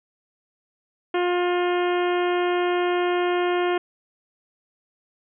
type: harmonic tone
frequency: 355 Hz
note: F4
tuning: 28 cents sharp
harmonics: 1 / 2 / 3 / 4 / 5 / 6 / 7 / 8 / 9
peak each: -21 / -27 / -31 / -33 / -35 / -37 / -38 / -39 / -40 dBFS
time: 1.14-3.78 s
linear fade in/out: 5 ms
effects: none